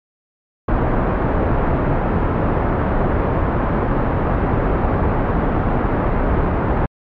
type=low-pass noise; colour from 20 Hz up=pink; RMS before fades=-17 dBFS; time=0.68-6.86 s; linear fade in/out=5 ms; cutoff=1200 Hz; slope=12 dB/octave; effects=low-pass 2000 Hz 12 dB/octave + MP3 64 kbps